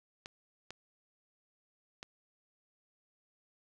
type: clicks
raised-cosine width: 0.2 ms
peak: -26 dBFS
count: 3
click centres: 0.259 / 0.706 / 2.029 s
effects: none